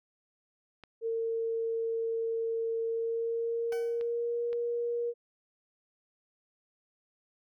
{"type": "clicks", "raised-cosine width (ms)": 0.3, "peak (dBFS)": -32, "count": 4, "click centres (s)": [0.837, 3.726, 4.011, 4.53]}
{"type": "tone with pitch glide", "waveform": "sine", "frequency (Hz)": [455.2, 474], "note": ["A#4", "A#4"], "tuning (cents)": [-41, 29], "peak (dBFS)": -29, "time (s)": [1.01, 5.14], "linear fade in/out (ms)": 50, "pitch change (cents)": 70, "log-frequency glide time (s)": [2.83, 4.46]}
{"type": "tone with exponential decay", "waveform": "20% pulse", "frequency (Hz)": 757, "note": "F#5", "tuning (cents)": 39, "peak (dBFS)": -35, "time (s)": [3.72, 4.13], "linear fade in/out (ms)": 2, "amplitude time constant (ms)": 88}
{"effects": []}